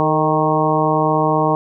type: harmonic tone with a mistuned harmonic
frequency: 155.56 Hz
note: D#3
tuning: in tune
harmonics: 1 / 2 / 3 / 4 / 5 / 6 / 7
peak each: -21 / -21 / -21 / -21 / -21 / -21 / -21 dBFS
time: 0-1.55 s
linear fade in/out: 0 ms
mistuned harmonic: 3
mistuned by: -36 cents
effects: none